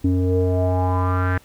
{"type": "tone with low-pass filter sweep", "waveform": "square", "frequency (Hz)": 91.4, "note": "F#2", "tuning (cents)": -21, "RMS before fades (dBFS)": -19, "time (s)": [0.04, 1.38], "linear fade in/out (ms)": 5, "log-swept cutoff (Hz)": [300, 1700], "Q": 5.3, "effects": ["pink hiss -52 dBFS RMS until 1.44 s"]}